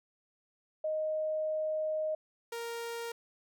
sine / sawtooth tone pair in turn, 622.3 / 466.2 Hz, D#5 / A#4, 0 / 0 cents, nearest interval perfect fourth, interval 500 cents, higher first, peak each -30 / -33 dBFS, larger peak first, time 0.84-2.15 / 2.52-3.12 s, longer first, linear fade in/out 5 ms, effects none

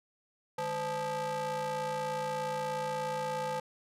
square ring-modulated tone, 180.1 Hz, F#3, 46 cents flat, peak -30 dBFS, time 0.58-3.6 s, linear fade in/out 5 ms, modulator 692 Hz, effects low-pass 11000 Hz 12 dB/octave

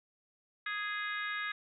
harmonic tone, 415.3 Hz, G#4, in tune, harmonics 3 / 4 / 5 / 6 / 7 / 8 / 9, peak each -41 / -37 / -41 / -47 / -53 / -52 / -46 dBFS, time 0.66-1.52 s, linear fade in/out 5 ms, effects none

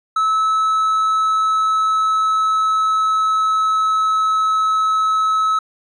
triangle tone with pitch glide, 1300 to 1292.5 Hz, E6 to E6, -24 to -34 cents, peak -12 dBFS, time 0.16-5.59 s, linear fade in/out 5 ms, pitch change -10 cents, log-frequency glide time 0.46-4.55 s, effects resampled to 24000 Hz

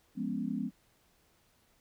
sine chord, C# dominant seventh, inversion first, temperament equal, 174.61 / 207.7 / 246.9 / 277.2 Hz, E#3 / G#3 / B3 / C#4, 0 / 0 / 0 / 0 cents, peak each -40 / -36 / -36 / -39 dBFS, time 0.15-0.71 s, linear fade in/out 50 ms, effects pink hiss -69 dBFS RMS until 1.8 s

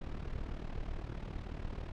brown noise with amplitude modulation, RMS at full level -37 dBFS, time 0.01-1.92 s, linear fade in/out 10 ms, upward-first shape sine, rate 37.9 Hz, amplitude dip 75%, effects low-pass 4000 Hz 12 dB/octave

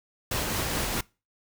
pink noise with tremolo, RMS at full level -28 dBFS, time 0.31-1.01 s, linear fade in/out 5 ms, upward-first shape triangle, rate 4.7 Hz, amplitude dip 25%, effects noise-tail reverb RT60 0.3 s tail -24 dB re dry

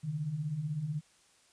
sine beating tone pair, 137.5 / 153.5 Hz, C#3 / D#3, -14 / -23 cents, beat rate 16 Hz, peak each -40 / -33 dBFS, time 0.03-1.01 s, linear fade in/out 20 ms, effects white hiss -65 dBFS RMS until 1.52 s + resampled to 22050 Hz

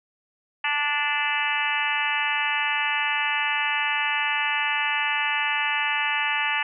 harmonic tone, 292.5 Hz, D4, 7 cents flat, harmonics 3 / 4 / 5 / 6 / 7 / 8 / 9 / 10, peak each -29 / -33 / -34 / -28 / -30 / -32 / -28 / -32 dBFS, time 0.64-6.63 s, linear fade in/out 5 ms, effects none

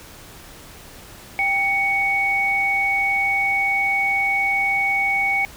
sine tone pair together, 788.4 / 2230 Hz, G5 / C#7, +10 / +10 cents, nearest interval octave + tritone, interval 1800 cents, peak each -24 / -18 dBFS, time 1.39-5.45 s, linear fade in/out 0 ms, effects pink hiss -42 dBFS RMS until 5.56 s

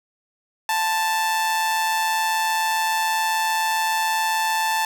sawtooth tone with amplitude modulation, 881 Hz, A5, 2 cents sharp, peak -14 dBFS, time 0.69-4.85 s, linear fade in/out 2 ms, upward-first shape sine, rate 167 Hz, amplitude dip 40%, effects none

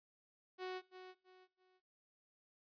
sawtooth tone with echo, 370 Hz, F#4, in tune, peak -38 dBFS, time 0.58-0.82 s, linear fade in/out 50 ms, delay 330 ms, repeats 3, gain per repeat -10 dB, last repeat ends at 1.81 s, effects noise-tail reverb RT60 0.7 s tail -24 dB re dry + resampled to 11025 Hz

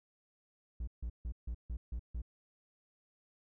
triangle tone bursts, 58.27 Hz, A#1, in tune, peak -34 dBFS, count 7, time 0.8-2.218 s, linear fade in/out 5 ms, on 74 ms, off 150 ms, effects none

